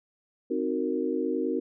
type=chord; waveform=sine; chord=C half-diminished seventh; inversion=none; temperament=equal with one note detuned; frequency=261.6 / 311.1 / 370 / 462.1 Hz; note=C4 / Eb4 / Gb4 / Bb4; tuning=0 / 0 / 0 / -15 cents; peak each=-31 dBFS; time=0.5-1.6 s; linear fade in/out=10 ms; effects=none